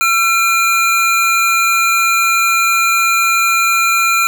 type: tone pair together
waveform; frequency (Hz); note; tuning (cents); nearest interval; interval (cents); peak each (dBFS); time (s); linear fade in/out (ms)
square; 1352 / 2409; E6 / D7; +43 / +43; minor seventh; 1000; -14; 0.01-4.27; 0
effects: none